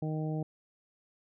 harmonic tone, 155.56 Hz, D#3, in tune, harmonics 1 / 2 / 3 / 4 / 5, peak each -32 / -38 / -42 / -44 / -46 dBFS, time 0.02-0.43 s, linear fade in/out 5 ms, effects none

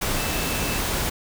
sine tone in noise, 2637 Hz, E7, in tune, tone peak -34 dBFS, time 0.16-0.79 s, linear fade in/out 10 ms, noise pink, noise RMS -25 dBFS, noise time 0.01-1.1 s, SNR -12 dB, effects none

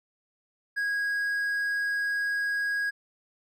triangle tone, 1647 Hz, G#6, 15 cents flat, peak -24 dBFS, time 0.76-2.91 s, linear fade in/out 20 ms, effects none

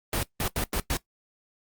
pink noise bursts at uneven times, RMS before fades -27 dBFS, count 5, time 0.13-0.23 / 0.4-0.48 / 0.56-0.64 / 0.73-0.8 / 0.9-0.97 s, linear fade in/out 2 ms, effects noise-tail reverb RT60 0.1 s tail -17 dB re dry + Opus 32 kbps

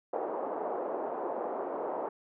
pink band-pass noise, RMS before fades -35 dBFS, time 0.13-2.09 s, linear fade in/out 5 ms, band 370 to 910 Hz, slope 24 dB/octave, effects none

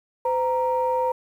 sine tone pair together, 509.9 / 933 Hz, C5 / A#5, -45 / +1 cents, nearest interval minor seventh, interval 1046 cents, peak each -22 dBFS, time 0.25-1.12 s, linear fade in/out 5 ms, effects tanh soft clip ceiling -13 dBFS + 9-bit

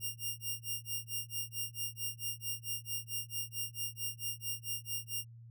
5% pulse tone with tremolo, 2807 Hz, F7, 8 cents sharp, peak -25 dBFS, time 0-5.25 s, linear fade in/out 50 ms, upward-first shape sine, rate 4.5 Hz, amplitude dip 100%, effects added 116 Hz sine -50 dBFS peak until 5.5 s

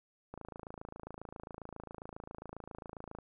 click train, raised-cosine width 1 ms, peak -30 dBFS, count 79, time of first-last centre 0.34-3.187 s, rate 27.4 Hz, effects none

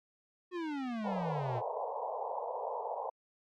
square exponential sweep, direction down, 368.7 to 113.8 Hz, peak -36 dBFS, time 0.51-1.62 s, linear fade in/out 50 ms
white band-pass noise, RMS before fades -38 dBFS, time 1.04-3.1 s, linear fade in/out 10 ms, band 440 to 1000 Hz, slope 96 dB/octave
effects low-pass 3000 Hz 12 dB/octave + Opus 48 kbps

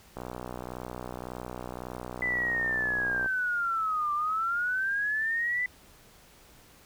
click train, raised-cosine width 1 ms, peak -23 dBFS, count 192, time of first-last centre 0.17-3.261 s, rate 61.8 Hz
sine linear two-way sweep, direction down then up, 2004 to 1174.7 to 2004 Hz, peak -26 dBFS, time 2.22-5.66 s, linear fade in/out 2 ms, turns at 4.13 s
effects pink hiss -56 dBFS RMS until 6.85 s

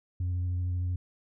sine tone with vibrato, 89.5 Hz, F2, 43 cents sharp, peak -25 dBFS, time 0.2-0.96 s, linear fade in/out 5 ms, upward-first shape sine, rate 13 Hz, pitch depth 16 cents each way, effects tanh soft clip ceiling -26 dBFS

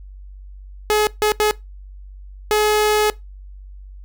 sawtooth tone bursts at uneven times, 424 Hz, G#4, 36 cents sharp, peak -10 dBFS, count 4, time 0.9-1.07 / 1.22-1.32 / 1.4-1.51 / 2.51-3.1 s, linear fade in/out 0 ms, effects noise-tail reverb RT60 0.2 s tail -21 dB re dry + added 48 Hz sine -35 dBFS peak until 4.04 s

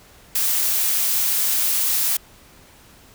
blue noise, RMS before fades -20 dBFS, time 0.35-2.17 s, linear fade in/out 5 ms, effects pink hiss -49 dBFS RMS until 3.14 s

